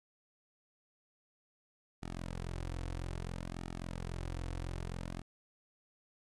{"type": "tone with flanger", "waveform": "sawtooth", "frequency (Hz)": 43.65, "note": "F1", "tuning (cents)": 0, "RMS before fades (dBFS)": -41, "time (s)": [2.02, 5.22], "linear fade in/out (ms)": 10, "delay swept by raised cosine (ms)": [1.9, 5], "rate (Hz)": 0.61, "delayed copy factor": -0.75, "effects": ["resampled to 24000 Hz", "11-bit"]}